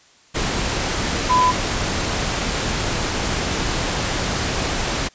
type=tone in noise; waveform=sine; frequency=1003 Hz; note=B5; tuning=26 cents sharp; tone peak=-13 dBFS; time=1.29-1.52 s; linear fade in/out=20 ms; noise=pink; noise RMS=-22 dBFS; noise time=0.34-5.09 s; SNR=+6 dB; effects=white hiss -52 dBFS RMS until 5.14 s + resampled to 16000 Hz

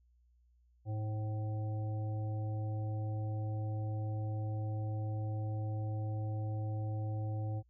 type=harmonic tone with a mistuned harmonic; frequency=107 Hz; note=A2; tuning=48 cents flat; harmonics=1 / 3 / 5 / 7; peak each=-34 / -48 / -49 / -50 dBFS; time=0.85-7.63 s; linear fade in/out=50 ms; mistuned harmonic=7; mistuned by=+39 cents; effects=added 60 Hz sine -65 dBFS peak until 7.69 s

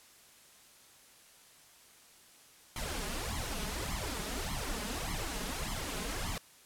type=noise with flanger; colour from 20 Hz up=pink; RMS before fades=-37 dBFS; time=2.76-6.38 s; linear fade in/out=2 ms; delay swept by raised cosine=0.94 to 4.84 ms; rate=1.7 Hz; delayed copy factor=+0.9; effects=white hiss -59 dBFS RMS until 6.65 s + low-pass 12000 Hz 12 dB/octave

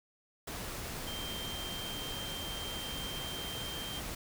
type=tone in noise; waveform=sine; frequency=3150 Hz; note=G7; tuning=8 cents sharp; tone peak=-41 dBFS; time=1.07-4 s; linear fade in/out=5 ms; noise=pink; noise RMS=-41 dBFS; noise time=0.47-4.15 s; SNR=-3 dB; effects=none

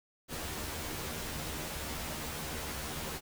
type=noise with comb filter; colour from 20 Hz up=pink; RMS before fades=-39 dBFS; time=0.28-3.21 s; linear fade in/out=50 ms; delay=13 ms; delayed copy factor=+0.8; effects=none

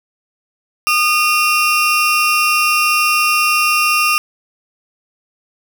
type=tone pair together; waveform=35% pulse; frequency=1222 / 2743 Hz; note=D#6 / F7; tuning=-32 / -32 cents; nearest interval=octave + major second; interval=1400 cents; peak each=-13 dBFS; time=0.87-4.18 s; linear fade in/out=0 ms; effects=none

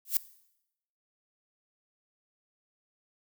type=noise with exponential growth; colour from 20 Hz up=violet; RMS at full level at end=-21 dBFS; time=0.05-0.17 s; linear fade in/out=2 ms; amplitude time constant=26 ms; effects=noise-tail reverb RT60 0.8 s tail -18 dB re dry

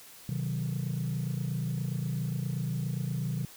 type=chord; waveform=sine; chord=C diminished; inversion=none; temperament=equal with one note detuned; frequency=127.97 / 155.56 / 185 Hz; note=C3 / Eb3 / Gb3; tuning=-38 / 0 / 0 cents; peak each=-31 / -32 / -35 dBFS; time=0.29-3.45 s; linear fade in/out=2 ms; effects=tanh soft clip ceiling -25 dBFS + white hiss -51 dBFS RMS until 3.56 s

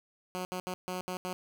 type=tone bursts at uneven times; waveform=10% pulse; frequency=182.8 Hz; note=F#3; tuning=21 cents flat; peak=-26 dBFS; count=6; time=0.35-0.45 / 0.52-0.6 / 0.67-0.74 / 0.88-1.01 / 1.08-1.17 / 1.25-1.33 s; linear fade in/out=0 ms; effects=none

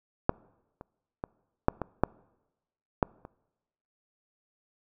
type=clicks; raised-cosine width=1 ms; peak=-7 / -29 / -19 / -6 / -17 / -7 / -8 / -29 dBFS; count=8; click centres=0.294 / 0.811 / 1.239 / 1.684 / 1.817 / 2.036 / 3.028 / 3.251 s; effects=noise-tail reverb RT60 1.0 s tail -25 dB re dry

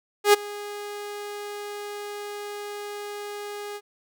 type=tone with ADSR envelope; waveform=sawtooth; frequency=412 Hz; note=G#4; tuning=14 cents flat; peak=-7 dBFS; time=0.24-3.81 s; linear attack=94 ms; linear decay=16 ms; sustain=-22 dB; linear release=51 ms; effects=none

